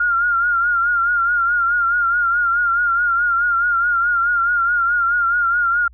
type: tone with vibrato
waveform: sine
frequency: 1404 Hz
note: F6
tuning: 9 cents sharp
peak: -14 dBFS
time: 0-5.88 s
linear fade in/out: 5 ms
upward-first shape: triangle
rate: 4.7 Hz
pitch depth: 68 cents each way
effects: added 60 Hz sine -42 dBFS peak until 5.93 s